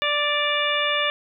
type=harmonic tone with a mistuned harmonic; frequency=587.3 Hz; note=D5; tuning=in tune; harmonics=1 / 2 / 3 / 4 / 5 / 6; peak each=-27 / -27 / -27 / -27 / -27 / -27 dBFS; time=0.02-1.1 s; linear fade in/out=0 ms; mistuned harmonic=5; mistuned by=-41 cents; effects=none